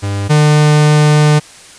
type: tone pair in turn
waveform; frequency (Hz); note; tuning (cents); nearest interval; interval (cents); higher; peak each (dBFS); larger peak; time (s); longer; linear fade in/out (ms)
45% pulse; 100.3 / 150.28; G2 / D3; +40 / +40; perfect fifth; 700; second; -15 / -6; second; 0.02-0.29 / 0.29-1.4; second; 20
effects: white hiss -37 dBFS RMS until 1.78 s + resampled to 22050 Hz